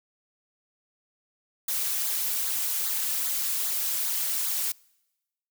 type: noise with flanger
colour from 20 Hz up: blue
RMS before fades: -28 dBFS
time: 1.68-4.72 s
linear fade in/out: 5 ms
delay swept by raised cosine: 0.35 to 3.95 ms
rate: 2.5 Hz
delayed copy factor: -0.65
effects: noise-tail reverb RT60 1.0 s tail -26 dB re dry